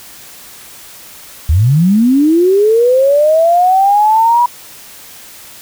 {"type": "linear sweep", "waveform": "sine", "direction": "up", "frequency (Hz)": [69.3, 975], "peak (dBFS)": -6, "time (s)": [1.49, 4.46], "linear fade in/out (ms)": 5, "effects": ["white hiss -35 dBFS RMS until 5.61 s"]}